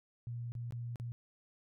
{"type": "tone with dropouts", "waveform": "sine", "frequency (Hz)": 118.9, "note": "A#2", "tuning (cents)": 35, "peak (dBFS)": -38, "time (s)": [0.27, 1.12], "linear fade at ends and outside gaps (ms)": 0, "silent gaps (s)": [[0.52, 0.552], [0.708, 0.723], [0.958, 0.999]], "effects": []}